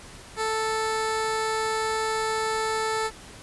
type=tone; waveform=15% pulse; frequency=440 Hz; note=A4; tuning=in tune; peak=-18 dBFS; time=0.36-3.11 s; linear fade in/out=50 ms; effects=pink hiss -45 dBFS RMS until 3.42 s + resampled to 24000 Hz